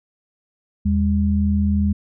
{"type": "tone pair together", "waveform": "sine", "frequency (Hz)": [80.1, 202.8], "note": ["E2", "G#3"], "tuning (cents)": [-49, -41], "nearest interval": "octave + major third", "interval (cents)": 1608, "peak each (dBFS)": -18, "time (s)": [0.85, 1.93], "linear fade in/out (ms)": 10, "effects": []}